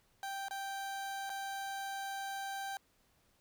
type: tone with dropouts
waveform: 30% pulse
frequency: 784 Hz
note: G5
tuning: in tune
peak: -36 dBFS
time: 0.23-2.77 s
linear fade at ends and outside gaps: 1 ms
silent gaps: 0.484-0.509 / 1.295-1.3 s
effects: pink hiss -72 dBFS RMS until 3.4 s